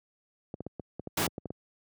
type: clicks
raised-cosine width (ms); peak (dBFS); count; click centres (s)
2; -23; 10; 0.541 / 0.606 / 0.666 / 0.797 / 0.996 / 1.073 / 1.277 / 1.381 / 1.457 / 1.505
type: noise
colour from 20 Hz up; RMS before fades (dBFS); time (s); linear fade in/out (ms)
pink; -28; 1.17-1.27; 5
effects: high-pass 100 Hz 12 dB/octave